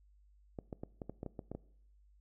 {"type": "clicks", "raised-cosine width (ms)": 2, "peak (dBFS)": -28, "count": 10, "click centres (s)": [0.588, 0.728, 0.835, 1.018, 1.096, 1.231, 1.263, 1.392, 1.516, 1.55], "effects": ["noise-tail reverb RT60 0.7 s tail -21 dB re dry", "added 50 Hz sine -62 dBFS peak until 2.2 s"]}